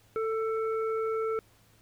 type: harmonic tone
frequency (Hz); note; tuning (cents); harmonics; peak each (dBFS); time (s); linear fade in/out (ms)
443.9; A4; +15; 1 / 3 / 5; -28 / -35 / -48; 0.16-1.39; 0
effects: added 109 Hz sine -63 dBFS peak until 1.81 s + pink hiss -63 dBFS RMS until 1.81 s